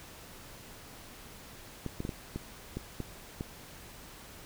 clicks, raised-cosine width 3 ms, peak -22 dBFS, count 8, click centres 1.863 / 2.004 / 2.051 / 2.092 / 2.36 / 2.77 / 3.003 / 3.409 s, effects pink hiss -50 dBFS RMS until 4.45 s

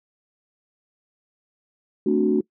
sine chord, D dominant seventh, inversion second, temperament equal with one note detuned, 220 / 259.7 / 293.7 / 370 Hz, A3 / C4 / D4 / F#4, 0 / -13 / 0 / 0 cents, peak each -22 / -26 / -22 / -20 dBFS, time 2.06-2.41 s, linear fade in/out 5 ms, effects noise-tail reverb RT60 0.1 s tail -23 dB re dry + tanh soft clip ceiling -7 dBFS

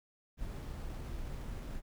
brown noise with sample-and-hold, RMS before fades -41 dBFS, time 0.37-1.82 s, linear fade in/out 50 ms, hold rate 8820 Hz, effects none

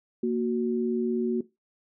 sine tone pair together, 233.1 / 369.3 Hz, A#3 / F#4, 0 / -3 cents, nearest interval minor sixth, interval 797 cents, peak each -26 dBFS, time 0.23-1.41 s, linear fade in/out 5 ms, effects noise-tail reverb RT60 0.2 s tail -17 dB re dry

